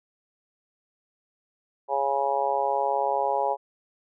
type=harmonic tone; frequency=138.59 Hz; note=C#3; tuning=in tune; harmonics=3 / 4 / 5 / 6 / 7; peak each=-32 / -28 / -30 / -26 / -30 dBFS; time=1.88-3.57 s; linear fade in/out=50 ms; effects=none